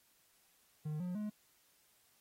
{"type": "tone with pitch steps", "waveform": "triangle", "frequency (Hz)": [152.5, 179.27, 210.7], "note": ["D#3", "F3", "G#3"], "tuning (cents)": [-34, 46, 25], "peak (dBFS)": -35, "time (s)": [0.85, 1.3], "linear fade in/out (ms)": 10, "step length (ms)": 150, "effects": ["white hiss -71 dBFS RMS until 2.2 s", "AAC 48 kbps"]}